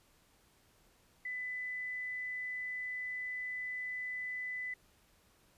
sine tone, 2000 Hz, B6, 21 cents sharp, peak -37 dBFS, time 1.25-4.74 s, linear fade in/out 5 ms, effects pink hiss -68 dBFS RMS until 5.57 s + resampled to 32000 Hz

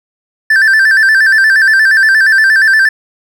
triangle tone with vibrato, 1661.2 Hz, G#6, in tune, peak -3 dBFS, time 0.5-2.89 s, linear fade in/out 5 ms, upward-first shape square, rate 8.5 Hz, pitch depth 97 cents each way, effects none

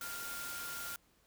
sine tone in noise, 1400 Hz, F6, 4 cents sharp, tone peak -44 dBFS, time 0.01-0.96 s, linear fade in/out 2 ms, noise white, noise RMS -44 dBFS, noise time 0.01-0.96 s, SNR -3 dB, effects pink hiss -70 dBFS RMS until 1.26 s

